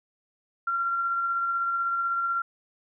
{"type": "tone with tremolo", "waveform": "sine", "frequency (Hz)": 1374, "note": "F6", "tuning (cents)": -29, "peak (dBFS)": -23, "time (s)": [0.67, 2.42], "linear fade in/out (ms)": 5, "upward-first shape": "sine", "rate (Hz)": 16, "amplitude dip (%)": 25, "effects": []}